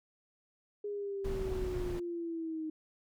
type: linear sweep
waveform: sine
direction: down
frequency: 413.9 to 311.1 Hz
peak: -35 dBFS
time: 0.84-2.7 s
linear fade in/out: 5 ms
type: noise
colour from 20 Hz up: brown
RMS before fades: -38 dBFS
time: 1.24-2 s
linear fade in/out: 10 ms
effects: none